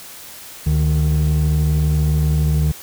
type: tone pair together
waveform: triangle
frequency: 73.1 / 152.5 Hz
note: D2 / D#3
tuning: -7 / -34 cents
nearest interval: octave + minor second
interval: 1273 cents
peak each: -13 dBFS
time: 0.66-2.72 s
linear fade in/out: 10 ms
effects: tanh soft clip ceiling -9 dBFS + white hiss -37 dBFS RMS until 2.82 s